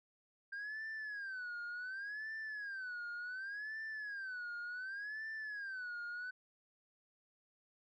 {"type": "tone with vibrato", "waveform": "sine", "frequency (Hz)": 1588, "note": "G6", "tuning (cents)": 22, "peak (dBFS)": -39, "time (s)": [0.52, 6.31], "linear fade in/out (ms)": 10, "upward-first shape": "sine", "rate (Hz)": 0.68, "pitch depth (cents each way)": 190, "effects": ["tanh soft clip ceiling -40 dBFS"]}